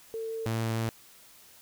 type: tone pair in turn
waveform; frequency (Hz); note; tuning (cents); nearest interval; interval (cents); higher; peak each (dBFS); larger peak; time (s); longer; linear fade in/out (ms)
sine / sawtooth; 449 / 113.03; A4 / A2; +35 / +47; 2 octaves; 2388; first; -32 / -24; second; 0.14-0.46 / 0.46-0.89; second; 0
effects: white hiss -55 dBFS RMS until 1.61 s